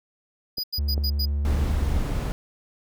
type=tone bursts; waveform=square; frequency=4931 Hz; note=D#8; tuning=16 cents flat; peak=-26 dBFS; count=5; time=0.57-1.257 s; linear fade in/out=10 ms; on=67 ms; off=88 ms
type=clicks; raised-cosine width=2 ms; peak=-25 / -18 dBFS; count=2; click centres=0.583 / 0.979 s
type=tone; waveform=triangle; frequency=72 Hz; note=D2; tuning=34 cents flat; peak=-20 dBFS; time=0.78-1.99 s; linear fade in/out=5 ms
type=noise; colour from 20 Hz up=brown; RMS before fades=-26 dBFS; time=1.45-2.32 s; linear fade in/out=0 ms
effects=none